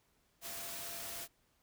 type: tone in noise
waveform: sine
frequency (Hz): 679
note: F5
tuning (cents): -49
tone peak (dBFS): -54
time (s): 0.41-1.28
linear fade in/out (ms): 50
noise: white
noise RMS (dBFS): -44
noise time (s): 0.41-1.28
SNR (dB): -13
effects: pink hiss -74 dBFS RMS until 1.62 s